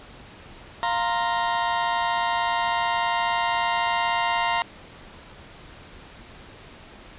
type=chord; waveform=sawtooth; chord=F suspended fourth; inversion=none; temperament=just; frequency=698.5 / 931.3 / 1047.7 Hz; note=F5 / Bb5 / C6; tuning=0 / -2 / +2 cents; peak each=-23 / -20 / -24 dBFS; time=0.83-4.62 s; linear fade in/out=0 ms; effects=pink hiss -45 dBFS RMS until 7.18 s + resampled to 8000 Hz